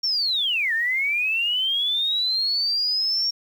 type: linear two-way sweep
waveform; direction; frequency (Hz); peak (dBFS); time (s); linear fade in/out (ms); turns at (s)
sine; down then up; 5560 to 1760 to 5560; -20; 0.03-3.31; 10; 0.73
effects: 8-bit